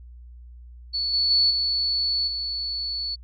sine tone with level steps, 4435 Hz, C#8, in tune, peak -23 / -19 / -16 / -21 / -26 dBFS, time 0.93-3.16 s, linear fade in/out 20 ms, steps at 1.13 / 1.3 / 1.5 / 2.27 s, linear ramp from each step 10 ms, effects added 60 Hz sine -41 dBFS peak until 3.23 s

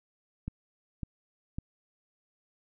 click train, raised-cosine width 5 ms, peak -22 dBFS, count 3, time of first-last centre 0.48-1.585 s, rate 1.81 Hz, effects none

